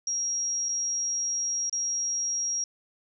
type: tone with dropouts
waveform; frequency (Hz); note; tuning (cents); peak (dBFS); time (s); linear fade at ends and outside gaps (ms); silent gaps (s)
sine; 5640; F8; +16; -26; 0.07-2.64; 2; 0.687-0.69 / 1.696-1.727
effects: none